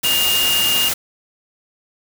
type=tone in noise; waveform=sine; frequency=2831 Hz; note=F7; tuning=23 cents sharp; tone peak=-16 dBFS; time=0.04-0.89 s; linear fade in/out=10 ms; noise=white; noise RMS=-20 dBFS; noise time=0.03-0.94 s; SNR=+1 dB; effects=none